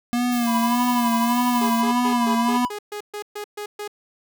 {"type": "tone with vibrato", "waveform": "square", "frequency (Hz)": 237.6, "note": "A#3", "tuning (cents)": 33, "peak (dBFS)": -20, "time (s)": [0.13, 2.65], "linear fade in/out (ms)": 0, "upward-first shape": "sine", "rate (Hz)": 1.7, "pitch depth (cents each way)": 61}
{"type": "noise", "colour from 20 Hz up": "blue", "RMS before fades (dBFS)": -35, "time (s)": [0.32, 1.81], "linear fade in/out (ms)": 0}
{"type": "tone with tremolo", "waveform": "triangle", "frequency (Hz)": 987.8, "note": "B5", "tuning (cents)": 0, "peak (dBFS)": -18, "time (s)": [0.46, 2.71], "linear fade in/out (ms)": 50, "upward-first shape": "sine", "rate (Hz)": 12, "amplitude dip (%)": 60}
{"type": "tone bursts", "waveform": "sawtooth", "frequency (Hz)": 415.3, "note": "G#4", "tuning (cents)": 0, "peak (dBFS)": -25, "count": 11, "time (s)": [1.61, 3.878], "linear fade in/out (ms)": 5, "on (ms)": 88, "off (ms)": 130}
{"effects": []}